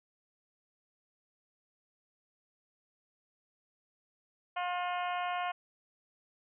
harmonic tone with a mistuned harmonic, 356.6 Hz, F4, 36 cents sharp, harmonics 2 / 3 / 4 / 5 / 6 / 7 / 8 / 9, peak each -34 / -38 / -42 / -47 / -46 / -46 / -48 / -52 dBFS, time 4.56-5.52 s, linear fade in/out 10 ms, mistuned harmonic 9, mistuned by -59 cents, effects none

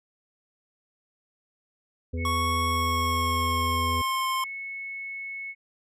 harmonic tone, 83.2 Hz, E2, 17 cents sharp, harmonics 1 / 3 / 5 / 6, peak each -28 / -35 / -41 / -40 dBFS, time 2.13-4.02 s, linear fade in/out 10 ms
sine tone, 2200 Hz, C#7, 14 cents flat, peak -33 dBFS, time 2.17-5.55 s, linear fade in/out 50 ms
square tone with pitch glide, 1108.7 to 1051.9 Hz, C#6 to C6, 0 to +9 cents, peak -26 dBFS, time 2.25-4.44 s, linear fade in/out 2 ms, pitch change -91 cents, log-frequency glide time 2.66-4.25 s
effects resampled to 32000 Hz

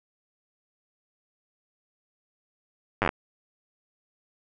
slowing click train, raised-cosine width 0.5 ms, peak -8 dBFS, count 7, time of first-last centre 3.02-3.091 s, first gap 9 ms, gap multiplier 1.11, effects none

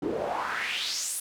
pink noise with band-pass filter sweep, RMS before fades -31 dBFS, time 0.02-1.2 s, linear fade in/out 5 ms, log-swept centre 310 to 11000 Hz, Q 3.4, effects none

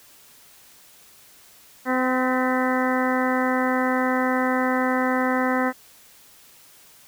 harmonic tone with a mistuned harmonic, 256.4 Hz, C4, 35 cents flat, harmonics 1 / 2 / 3 / 4 / 5 / 6 / 7 / 8, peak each -23 / -26 / -28 / -29 / -30 / -31 / -31 / -32 dBFS, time 1.85-5.73 s, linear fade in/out 50 ms, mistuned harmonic 8, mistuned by -55 cents, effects white hiss -51 dBFS RMS until 7.07 s

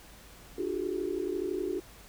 sine tone cluster, 298.1 / 352.8 / 384.8 / 426.5 Hz, D4 / F4 / G4 / G#4, +26 / +18 / -32 / +46 cents, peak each -38 / -34 / -34 / -38 dBFS, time 0.58-1.8 s, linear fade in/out 5 ms, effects added 50 Hz sine -55 dBFS peak until 2.08 s + pink hiss -53 dBFS RMS until 2.08 s

